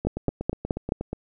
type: two click trains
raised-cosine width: 2 ms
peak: -9 / -16 dBFS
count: 5 / 10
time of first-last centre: 0.07-0.921 / 0.05-1.13 s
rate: 4.7 / 8.33 Hz
effects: none